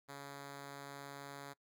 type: tone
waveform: 5% pulse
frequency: 140.5 Hz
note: C#3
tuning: 24 cents sharp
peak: -36 dBFS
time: 0.08-1.54 s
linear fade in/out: 20 ms
effects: noise-tail reverb RT60 0.1 s tail -23 dB re dry